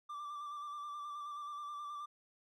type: tone with vibrato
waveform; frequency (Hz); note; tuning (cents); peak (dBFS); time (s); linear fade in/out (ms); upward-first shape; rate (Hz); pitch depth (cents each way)
triangle; 1174.7; D6; 0; -40; 0.09-2.06; 10; square; 9.4; 24
effects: none